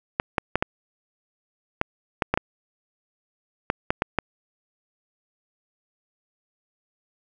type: clicks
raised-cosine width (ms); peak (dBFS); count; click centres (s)
0.5; -5; 12; 0.199 / 0.382 / 0.556 / 0.625 / 1.814 / 2.222 / 2.34 / 2.375 / 3.701 / 3.905 / 4.021 / 4.187
effects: none